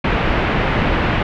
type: low-pass noise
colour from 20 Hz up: pink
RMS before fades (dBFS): -17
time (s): 0.04-1.23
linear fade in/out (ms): 5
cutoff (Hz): 2800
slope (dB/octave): 24
effects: none